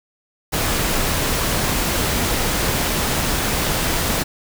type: noise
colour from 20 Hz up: pink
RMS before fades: -20 dBFS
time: 0.52-4.24 s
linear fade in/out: 20 ms
effects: none